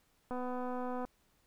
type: click train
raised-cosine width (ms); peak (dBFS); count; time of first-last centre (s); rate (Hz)
1; -27; 186; 0.31-1.05; 250
effects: pink hiss -72 dBFS RMS until 1.46 s